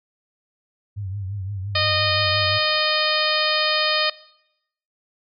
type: tone with vibrato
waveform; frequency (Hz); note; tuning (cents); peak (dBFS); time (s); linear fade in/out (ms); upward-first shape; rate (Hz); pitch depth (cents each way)
sine; 98; G2; 0; -26; 0.96-2.59; 20; triangle; 5.8; 110
type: harmonic tone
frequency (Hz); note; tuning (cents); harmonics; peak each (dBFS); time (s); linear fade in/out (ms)
615; D#5; -20; 1 / 2 / 3 / 4 / 5 / 6 / 7 / 8; -26 / -26 / -26 / -26 / -26 / -26 / -26 / -26; 1.75-4.1; 5
effects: noise-tail reverb RT60 0.8 s tail -20 dB re dry